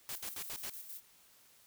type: noise bursts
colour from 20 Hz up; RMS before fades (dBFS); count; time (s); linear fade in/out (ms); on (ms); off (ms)
white; -42; 5; 0.09-0.697; 0; 63; 73
type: noise with tremolo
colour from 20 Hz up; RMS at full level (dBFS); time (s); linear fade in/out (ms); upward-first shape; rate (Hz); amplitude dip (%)
violet; -46; 0.1-1.01; 20; square; 6.3; 50
effects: white hiss -64 dBFS RMS until 1.66 s